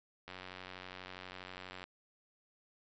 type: click train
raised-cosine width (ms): 0.3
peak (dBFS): -30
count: 145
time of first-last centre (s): 0.28-1.84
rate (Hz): 92.3
effects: resampled to 16000 Hz